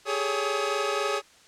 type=tone cluster; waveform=sawtooth; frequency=402.5 / 426.3 / 560 / 1267 Hz; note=G4 / G#4 / C#5 / D#6; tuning=+46 / +45 / +18 / +31 cents; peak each=-27 dBFS; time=0.05-1.22 s; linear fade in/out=50 ms; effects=white hiss -55 dBFS RMS until 1.47 s + low-pass 7000 Hz 12 dB/octave